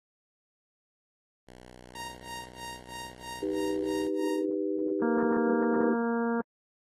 5% pulse tone, 62 Hz, B1, 7 cents sharp, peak -37 dBFS, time 1.47-4.08 s, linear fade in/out 10 ms
sawtooth tone with tremolo, 932.3 Hz, A#5, in tune, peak -34 dBFS, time 1.95-4.45 s, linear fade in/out 0 ms, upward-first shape sine, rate 3.1 Hz, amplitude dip 95%
sine chord, Eb augmented, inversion none, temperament equal, 311.1 / 392 / 493.9 Hz, Eb4 / G4 / B4, 0 / 0 / 0 cents, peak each -31 / -31 / -35 dBFS, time 3.42-5.94 s, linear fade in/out 10 ms
harmonic tone, 233.1 Hz, A#3, in tune, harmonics 1 / 2 / 3 / 4 / 5 / 6 / 7, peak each -28 / -31 / -39 / -37 / -43 / -40 / -43 dBFS, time 5.02-6.41 s, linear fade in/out 2 ms
effects AAC 32 kbps

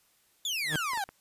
30% pulse exponential sweep, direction down, 3589 to 755 Hz, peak -27 dBFS, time 0.45-1.04 s, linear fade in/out 2 ms
sawtooth tone with exponential growth, 154.2 Hz, D#3, 15 cents flat, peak -22 dBFS, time 0.63-0.76 s, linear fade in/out 2 ms, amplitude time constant 28 ms
clicks, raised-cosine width 0.5 ms, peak -28 dBFS, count 4, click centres 0.728 / 0.934 / 0.975 / 1.09 s
effects white hiss -67 dBFS RMS until 1.2 s + resampled to 32000 Hz

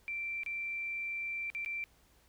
sine tone with dropouts, 2349 Hz, D7, in tune, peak -35 dBFS, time 0.08-1.84 s, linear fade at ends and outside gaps 0 ms, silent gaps 0.434-0.462 / 1.501-1.549 / 1.648-1.66 s, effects added 60 Hz sine -68 dBFS peak until 2.28 s + pink hiss -67 dBFS RMS until 2.28 s

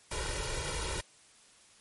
pink noise with comb filter, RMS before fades -35 dBFS, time 0.11-1.01 s, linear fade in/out 5 ms, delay 2.1 ms, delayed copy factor +0.9, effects white hiss -60 dBFS RMS until 1.8 s + MP3 48 kbps

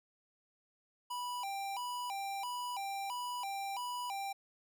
square tone with vibrato, 880 Hz, A5, in tune, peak -38 dBFS, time 1.1-4.33 s, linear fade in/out 10 ms, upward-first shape square, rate 1.5 Hz, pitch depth 190 cents each way, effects none

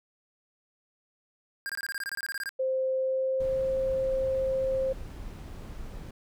square tone bursts, 1609 Hz, G6, 45 cents sharp, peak -32 dBFS, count 15, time 1.66-2.492 s, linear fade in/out 0 ms, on 34 ms, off 23 ms
sine tone with pitch glide, 523.3 to 528.5 Hz, C5 to C5, 0 to +17 cents, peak -25 dBFS, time 2.59-4.93 s, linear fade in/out 10 ms, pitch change +17 cents, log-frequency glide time 2.93-3.66 s
brown noise, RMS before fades -40 dBFS, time 3.4-6.11 s, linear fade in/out 5 ms
effects none

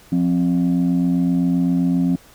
sine tone pair together, 176 / 263.7 Hz, F3 / C4, +14 / +14 cents, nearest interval perfect fifth, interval 700 cents, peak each -16 dBFS, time 0.12-2.16 s, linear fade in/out 5 ms, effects tanh soft clip ceiling -11 dBFS + pink hiss -48 dBFS RMS until 2.34 s

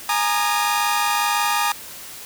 sawtooth chord, Ab suspended second, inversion none, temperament equal with one note detuned, 830.6 / 932.3 / 1223.1 Hz, Ab5 / Bb5 / Eb6, 0 / 0 / -30 cents, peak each -19 dBFS, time 0.09-1.72 s, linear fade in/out 2 ms, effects white hiss -37 dBFS RMS until 2.25 s

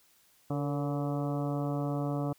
harmonic tone with a mistuned harmonic, 143.3 Hz, D3, 42 cents flat, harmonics 1 / 2 / 3 / 4 / 5 / 6 / 7 / 8 / 9, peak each -32 / -34 / -41 / -39 / -41 / -49 / -49 / -46 / -50 dBFS, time 0.5-2.33 s, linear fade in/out 5 ms, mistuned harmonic 3, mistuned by +71 cents, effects white hiss -65 dBFS RMS until 2.38 s

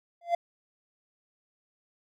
triangle tone with exponential growth, 688 Hz, F5, 26 cents flat, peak -17 dBFS, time 0.21-0.35 s, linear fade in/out 5 ms, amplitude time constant 29 ms, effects none

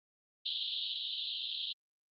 white band-pass noise, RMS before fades -38 dBFS, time 0.45-1.73 s, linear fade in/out 10 ms, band 3000 to 4100 Hz, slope 96 dB/octave, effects Opus 48 kbps

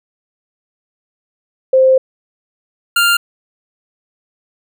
sine / 25% pulse tone pair in turn, 523.3 / 1397 Hz, C5 / F6, 0 / 0 cents, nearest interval octave + perfect fourth, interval 1700 cents, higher second, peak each -6 dBFS, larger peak neither, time 1.73-1.98 / 2.96-3.17 s, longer first, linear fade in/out 5 ms, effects none

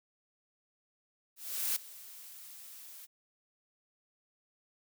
blue noise with ADSR envelope, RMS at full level -31 dBFS, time 1.36-3.07 s, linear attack 400 ms, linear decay 6 ms, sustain -19 dB, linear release 29 ms, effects none

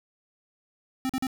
square tone bursts, 261.6 Hz, C4, in tune, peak -26 dBFS, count 3, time 1.05-1.268 s, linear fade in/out 0 ms, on 44 ms, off 43 ms, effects none

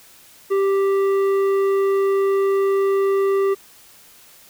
sine tone with tanh clipping, 392 Hz, G4, in tune, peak -17 dBFS, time 0.5-3.55 s, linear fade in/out 20 ms, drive 10 dB, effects white hiss -48 dBFS RMS until 4.49 s

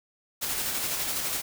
white noise with tremolo, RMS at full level -29 dBFS, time 0.41-1.42 s, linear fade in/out 20 ms, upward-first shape square, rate 12 Hz, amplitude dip 25%, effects none

